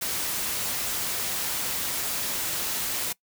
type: noise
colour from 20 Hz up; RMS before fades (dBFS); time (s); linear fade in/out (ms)
white; -29; 0.01-3.13; 10
effects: noise-tail reverb RT60 0.1 s tail -22 dB re dry